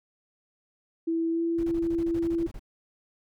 sine tone with pitch glide, 329.6 to 334.6 Hz, E4 to E4, 0 to +26 cents, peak -24 dBFS, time 1.07-2.47 s, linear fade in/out 10 ms, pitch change +26 cents, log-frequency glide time 1.31-1.42 s
brown noise bursts, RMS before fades -39 dBFS, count 13, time 1.58-2.595 s, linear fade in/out 5 ms, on 55 ms, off 25 ms
effects none

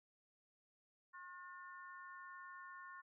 harmonic tone, 359.1 Hz, F4, 48 cents sharp, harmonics 3 / 4 / 5, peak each -54 / -57 / -57 dBFS, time 1.13-3.02 s, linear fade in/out 20 ms, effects none

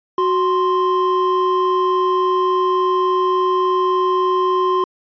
triangle tone pair together, 370 / 1046.5 Hz, F#4 / C6, 0 / 0 cents, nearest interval octave + tritone, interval 1800 cents, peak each -15 dBFS, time 0.18-4.84 s, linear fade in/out 2 ms, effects resampled to 11025 Hz

